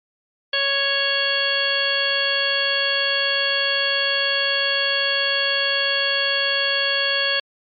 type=harmonic tone; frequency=554.4 Hz; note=C#5; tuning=in tune; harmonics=1 / 2 / 3 / 4 / 5 / 6 / 8; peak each=-27 / -32 / -23 / -33 / -25 / -23 / -26 dBFS; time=0.53-7.4 s; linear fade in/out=5 ms; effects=MP3 48 kbps